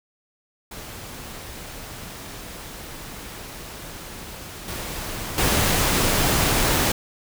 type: noise with level steps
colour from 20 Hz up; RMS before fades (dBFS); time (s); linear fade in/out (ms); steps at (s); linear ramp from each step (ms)
pink; -37 / -31 / -20; 0.71-6.92; 5; 4.68 / 5.38; 2
effects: none